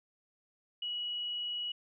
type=tone; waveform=sine; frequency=2920 Hz; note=F#7; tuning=24 cents flat; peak=-34 dBFS; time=0.82-1.72 s; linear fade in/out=5 ms; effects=none